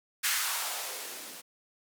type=noise with band-pass filter sweep; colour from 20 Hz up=violet; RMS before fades=-34 dBFS; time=0.23-1.42 s; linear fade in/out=20 ms; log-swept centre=1700 to 210 Hz; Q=1.7; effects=none